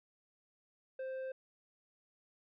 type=tone with tanh clipping; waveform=sine; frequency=524 Hz; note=C5; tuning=2 cents sharp; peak=-40 dBFS; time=0.99-1.32 s; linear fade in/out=5 ms; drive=7 dB; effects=none